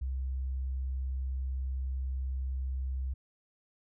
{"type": "tone", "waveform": "sine", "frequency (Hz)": 65.41, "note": "C2", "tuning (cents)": 0, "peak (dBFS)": -31, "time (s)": [0.01, 3.14], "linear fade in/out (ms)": 10, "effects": []}